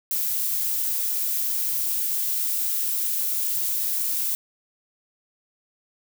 violet noise, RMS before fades -25 dBFS, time 0.11-4.35 s, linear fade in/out 0 ms, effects none

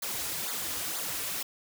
white noise with flanger, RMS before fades -34 dBFS, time 0.02-1.43 s, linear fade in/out 5 ms, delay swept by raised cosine 0.35 to 5.45 ms, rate 2.1 Hz, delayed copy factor -0.85, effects none

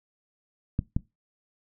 clicks, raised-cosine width 5 ms, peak -12 dBFS, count 2, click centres 0.791 / 0.965 s, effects noise-tail reverb RT60 0.2 s tail -20 dB re dry

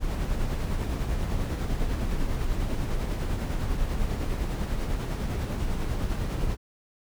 brown noise with tremolo, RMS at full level -26 dBFS, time 0-6.57 s, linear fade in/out 50 ms, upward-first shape sine, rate 10 Hz, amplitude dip 35%, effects none

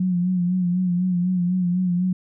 sine tone with vibrato, 180 Hz, F#3, 47 cents flat, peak -18 dBFS, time 0-2.13 s, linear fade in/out 5 ms, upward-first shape sine, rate 4 Hz, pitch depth 51 cents each way, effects none

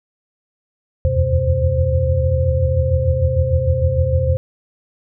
sine tone cluster, 77.2 / 84 / 90.4 / 125.8 / 523 Hz, D#2 / E2 / F#2 / B2 / C5, -13 / +33 / -40 / +32 / -1 cents, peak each -20 dBFS, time 1.05-4.37 s, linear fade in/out 0 ms, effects none

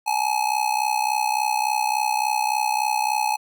square tone with amplitude modulation, 850 Hz, G#5, 40 cents sharp, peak -17 dBFS, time 0.06-3.37 s, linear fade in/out 20 ms, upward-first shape sine, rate 63.5 Hz, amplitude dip 85%, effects none

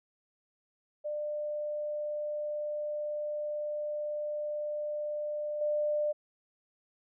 sine tone with level steps, 597 Hz, D5, 28 cents sharp, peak -32 / -27 dBFS, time 1.04-6.13 s, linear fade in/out 20 ms, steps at 5.61 s, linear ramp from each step 5 ms, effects none

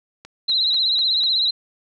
click train, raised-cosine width 0.2 ms, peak -21 dBFS, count 5, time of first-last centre 0.25-1.238 s, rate 4.05 Hz
sine tone with vibrato, 3972 Hz, B7, 9 cents sharp, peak -16 dBFS, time 0.48-1.51 s, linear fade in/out 10 ms, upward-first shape triangle, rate 16 Hz, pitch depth 95 cents each way
effects none

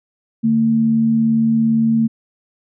sine tone pair together, 148 / 225.6 Hz, D3 / A3, +14 / +44 cents, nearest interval perfect fifth, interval 730 cents, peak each -24 / -12 dBFS, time 0.43-2.08 s, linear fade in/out 20 ms, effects none

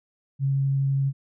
sine tone with vibrato, 137 Hz, C#3, 20 cents flat, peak -20 dBFS, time 0.39-1.13 s, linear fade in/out 50 ms, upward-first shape triangle, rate 12 Hz, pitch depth 8 cents each way, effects none

